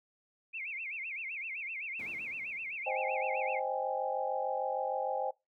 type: tone with vibrato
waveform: sine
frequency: 2382 Hz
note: D7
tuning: 24 cents sharp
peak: -37 dBFS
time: 0.53-3.6 s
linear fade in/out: 20 ms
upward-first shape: sine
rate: 7.8 Hz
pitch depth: 230 cents each way
type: noise with exponential decay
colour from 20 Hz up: brown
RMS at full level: -42 dBFS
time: 1.99-3.47 s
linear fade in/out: 5 ms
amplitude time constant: 320 ms
type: chord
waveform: sine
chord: Ab major seventh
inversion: first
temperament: equal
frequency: 523.3 / 622.3 / 784 / 830.6 Hz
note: C5 / Eb5 / G5 / Ab5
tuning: 0 / 0 / 0 / 0 cents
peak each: -36 / -39 / -36 / -37 dBFS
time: 2.86-5.31 s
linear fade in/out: 10 ms
effects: noise-tail reverb RT60 0.2 s tail -21 dB re dry + high-pass 200 Hz 12 dB/octave